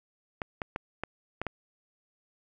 clicks, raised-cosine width 0.5 ms, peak -17 dBFS, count 6, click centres 0.418 / 0.618 / 0.761 / 1.036 / 1.416 / 1.467 s, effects none

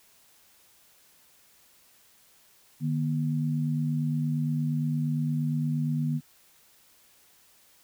sine tone pair together, 151.4 / 240 Hz, D#3 / B3, -47 / -49 cents, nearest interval minor sixth, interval 798 cents, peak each -26 / -30 dBFS, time 2.8-6.21 s, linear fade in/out 50 ms, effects white hiss -60 dBFS RMS until 7.83 s

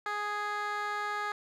15% pulse tone with band-pass filter, 415.3 Hz, G#4, in tune, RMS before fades -34 dBFS, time 0.06-1.32 s, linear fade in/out 2 ms, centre 1500 Hz, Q 1.1, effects none

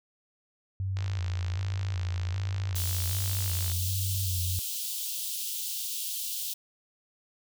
sine tone with vibrato, 92.5 Hz, F#2, in tune, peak -28 dBFS, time 0.8-4.59 s, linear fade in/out 0 ms, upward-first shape square, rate 1.3 Hz, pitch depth 56 cents each way
click train, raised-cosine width 0.2 ms, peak -23 dBFS, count 151, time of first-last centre 0.97-3.717 s, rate 54.6 Hz
white high-pass noise, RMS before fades -34 dBFS, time 2.75-6.54 s, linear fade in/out 10 ms, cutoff 2900 Hz, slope 48 dB/octave
effects none

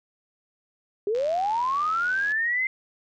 sine linear sweep, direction up, 392 to 2095 Hz, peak -22 dBFS, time 1.07-2.67 s, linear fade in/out 2 ms
click train, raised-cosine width 0.2 ms, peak -25 dBFS, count 99, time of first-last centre 1.15-2.319 s, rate 83.8 Hz
effects none

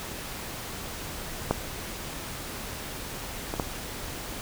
clicks, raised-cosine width 1 ms, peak -8 / -17 / -12 dBFS, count 3, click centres 1.51 / 3.539 / 3.598 s, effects pink hiss -37 dBFS RMS until 4.41 s

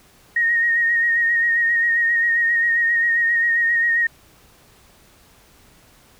sine tone with vibrato, 1864.7 Hz, A#6, in tune, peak -15 dBFS, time 0.36-4.07 s, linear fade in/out 5 ms, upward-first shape sine, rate 7.5 Hz, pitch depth 30 cents each way, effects pink hiss -52 dBFS RMS until 6.19 s

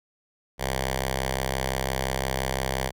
5% pulse tone with notch filter, 65.8 Hz, C2, 10 cents sharp, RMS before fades -28 dBFS, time 0.58-2.92 s, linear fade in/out 50 ms, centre 280 Hz, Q 0.79, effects none

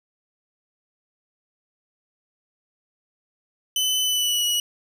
sawtooth tone with pitch glide, 3022 to 2922 Hz, F#7 to F#7, +36 to -22 cents, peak -17 dBFS, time 3.76-4.6 s, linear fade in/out 2 ms, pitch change -58 cents, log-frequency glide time 4.01-4.46 s, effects none

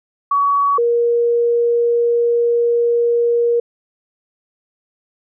sine tone pair in turn, 1129 / 472.5 Hz, C#6 / A#4, +31 / +23 cents, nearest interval octave + minor third, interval 1508 cents, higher first, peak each -12 dBFS, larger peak neither, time 0.31-0.78 / 0.78-3.6 s, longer second, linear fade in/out 5 ms, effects none

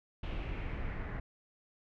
brown noise with low-pass filter sweep, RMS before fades -38 dBFS, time 0.23-1.2 s, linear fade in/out 5 ms, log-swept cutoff 2900 to 1800 Hz, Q 2.9, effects none

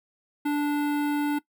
square tone with notch filter, 292.6 Hz, D4, 6 cents flat, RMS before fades -25 dBFS, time 0.45-1.39 s, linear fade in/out 10 ms, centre 6000 Hz, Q 0.52, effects noise-tail reverb RT60 0.1 s tail -19 dB re dry

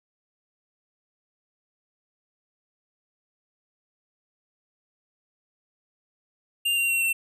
square tone with pitch steps, 2794 / 2764 / 2733 / 2704 Hz, F7 / F7 / F7 / E7, 0 / -19 / -38 / +43 cents, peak -22 dBFS, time 6.65-7.13 s, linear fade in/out 10 ms, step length 120 ms, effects none

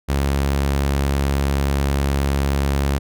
sawtooth tone, 69.5 Hz, C#2, 5 cents sharp, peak -13 dBFS, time 0.08-2.99 s, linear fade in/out 20 ms, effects none

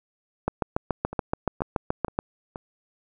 two click trains, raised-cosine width 1 ms, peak -9 / -20 dBFS, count 13 / 4, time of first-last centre 0.48-2.189 / 1.13-2.559 s, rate 7.02 / 2.1 Hz, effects none

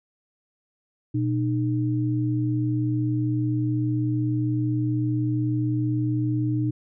sine tone pair together, 121.2 / 305.4 Hz, B2 / D#4, -32 / -32 cents, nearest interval octave + major third, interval 1600 cents, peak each -23 / -25 dBFS, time 1.14-6.71 s, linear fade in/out 10 ms, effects none

